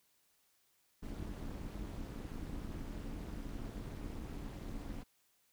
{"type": "noise with amplitude modulation", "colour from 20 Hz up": "brown", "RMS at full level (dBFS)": -40, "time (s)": [1.02, 5.04], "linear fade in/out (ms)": 20, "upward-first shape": "sine", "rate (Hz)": 249, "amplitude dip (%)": 85, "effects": ["white hiss -74 dBFS RMS until 5.52 s"]}